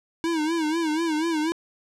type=tone with vibrato; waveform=square; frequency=320 Hz; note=D#4; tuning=49 cents sharp; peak=-23 dBFS; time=0.24-1.52 s; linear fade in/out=0 ms; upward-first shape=sine; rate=4.1 Hz; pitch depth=100 cents each way; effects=low-pass 8000 Hz 12 dB/octave